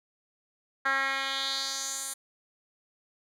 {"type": "tone with band-pass filter sweep", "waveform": "10% pulse", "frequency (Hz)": 270.7, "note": "C#4", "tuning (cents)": -41, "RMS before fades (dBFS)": -31, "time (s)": [0.85, 2.14], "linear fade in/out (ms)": 10, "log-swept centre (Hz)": [1600, 9500], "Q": 2.7, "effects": []}